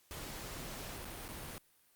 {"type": "noise with dropouts", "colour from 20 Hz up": "pink", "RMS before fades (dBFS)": -45, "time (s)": [0.11, 1.58], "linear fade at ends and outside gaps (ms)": 0, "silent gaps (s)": [[1.047, 1.053], [1.281, 1.288]], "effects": ["white hiss -69 dBFS RMS until 1.95 s", "Opus 48 kbps"]}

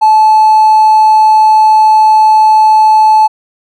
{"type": "tone with hard clipping", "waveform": "triangle", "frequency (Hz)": 867, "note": "A5", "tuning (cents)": -26, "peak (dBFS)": -3, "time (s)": [0.01, 3.28], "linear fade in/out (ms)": 20, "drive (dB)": 4, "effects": []}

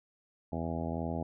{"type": "harmonic tone", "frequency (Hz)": 82.41, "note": "E2", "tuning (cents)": 0, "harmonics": [1, 2, 3, 4, 5, 6, 7, 8, 9, 10], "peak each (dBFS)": [-39, -38, -38, -43, -46, -45, -45, -42, -47, -45], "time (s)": [0.52, 1.23], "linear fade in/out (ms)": 5, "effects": []}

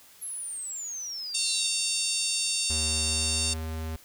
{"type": "exponential sweep", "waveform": "sine", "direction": "down", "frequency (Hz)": [11400, 3548], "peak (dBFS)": -33, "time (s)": [0.21, 1.69], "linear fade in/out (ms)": 20}
{"type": "harmonic tone", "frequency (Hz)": 912, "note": "A#5", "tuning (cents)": -38, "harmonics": [3, 4, 5, 6, 7, 8, 9, 10], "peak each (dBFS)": [-36, -34, -32, -35, -37, -35, -37, -31], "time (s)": [1.34, 3.54], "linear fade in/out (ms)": 10}
{"type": "tone with pitch glide", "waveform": "square", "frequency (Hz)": [77.78, 79.97], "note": ["D#2", "D#2"], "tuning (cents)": [0, 48], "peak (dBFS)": -32, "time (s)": [2.7, 3.96], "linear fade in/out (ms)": 0, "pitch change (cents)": 48, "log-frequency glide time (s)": [3.02, 3.53]}
{"effects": ["white hiss -54 dBFS RMS until 4.04 s"]}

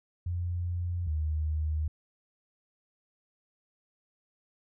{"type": "tone pair in turn", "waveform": "sine", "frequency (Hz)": [87.6, 77.29], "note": ["F2", "D#2"], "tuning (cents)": [6, -11], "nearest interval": "major second", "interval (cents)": 217, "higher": "first", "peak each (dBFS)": [-29, -27], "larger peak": "second", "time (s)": [[0.26, 1.07], [1.07, 1.88]], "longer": "neither", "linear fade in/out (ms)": 5, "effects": []}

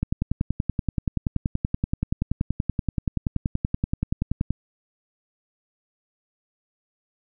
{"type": "click train", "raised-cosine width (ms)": 5, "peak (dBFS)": -10, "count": 48, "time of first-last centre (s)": [0.03, 4.506], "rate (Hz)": 10.5, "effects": []}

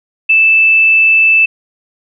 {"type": "tone", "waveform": "sine", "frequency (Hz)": 2637, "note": "E7", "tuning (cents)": 0, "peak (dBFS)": -5, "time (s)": [0.29, 1.46], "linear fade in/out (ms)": 10, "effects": []}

